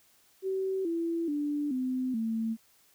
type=tone with pitch steps; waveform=sine; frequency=381.9 / 334.4 / 292.8 / 256.4 / 224.5 Hz; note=G4 / E4 / D4 / C4 / A3; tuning=-45 / +25 / -5 / -35 / +35 cents; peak=-28 dBFS; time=0.42-2.57 s; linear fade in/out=50 ms; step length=430 ms; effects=white hiss -64 dBFS RMS until 2.94 s